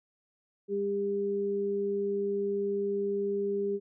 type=tone pair together; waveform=sine; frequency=200.4 / 400.8 Hz; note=G3 / G4; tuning=+38 / +38 cents; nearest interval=octave; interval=1200 cents; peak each=-36 / -28 dBFS; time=0.68-3.8 s; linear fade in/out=50 ms; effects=none